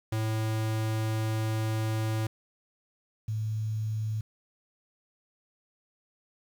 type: tone pair in turn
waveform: square / sine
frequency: 110 / 108.86 Hz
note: A2 / A2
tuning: 0 / -18 cents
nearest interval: unison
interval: 18 cents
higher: first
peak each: -28 dBFS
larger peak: neither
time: 0.12-2.27 / 3.28-4.21 s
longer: first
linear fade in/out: 5 ms
effects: 9-bit